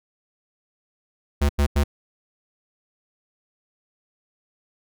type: tone bursts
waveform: square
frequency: 71.8 Hz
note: D2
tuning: 39 cents flat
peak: -17 dBFS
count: 3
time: 1.41-1.839 s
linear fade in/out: 10 ms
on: 83 ms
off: 90 ms
effects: none